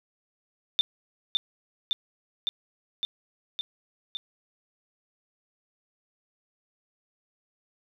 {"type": "tone with echo", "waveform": "sine", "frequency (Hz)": 3574, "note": "A7", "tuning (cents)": 26, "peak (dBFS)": -18, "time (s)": [0.79, 0.81], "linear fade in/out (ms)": 0, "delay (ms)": 560, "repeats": 6, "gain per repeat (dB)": -2, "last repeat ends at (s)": 4.17, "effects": []}